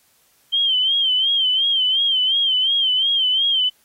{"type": "tone with vibrato", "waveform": "sine", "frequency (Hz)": 3136, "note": "G7", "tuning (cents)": 0, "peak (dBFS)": -15, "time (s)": [0.52, 3.7], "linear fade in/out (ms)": 20, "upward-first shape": "sine", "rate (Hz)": 2.8, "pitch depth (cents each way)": 83, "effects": ["white hiss -59 dBFS RMS until 3.84 s", "AAC 48 kbps"]}